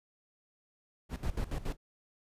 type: noise with tremolo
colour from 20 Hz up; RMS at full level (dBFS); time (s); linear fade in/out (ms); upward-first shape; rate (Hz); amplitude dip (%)
brown; -33; 1.09-1.77; 50; square; 7.1; 80
effects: resampled to 32000 Hz